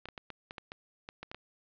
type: clicks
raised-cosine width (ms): 0.3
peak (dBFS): -26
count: 11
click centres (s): 0.056 / 0.087 / 0.178 / 0.303 / 0.509 / 0.582 / 0.719 / 1.089 / 1.23 / 1.315 / 1.346
effects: resampled to 11025 Hz + 9-bit